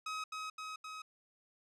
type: tone with echo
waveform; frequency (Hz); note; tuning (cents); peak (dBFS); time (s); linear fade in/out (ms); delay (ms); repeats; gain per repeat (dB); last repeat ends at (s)
sawtooth; 1270; D#6; +35; -34; 0.06-0.24; 5; 260; 3; -2; 1.02
effects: low-pass 7000 Hz 12 dB/octave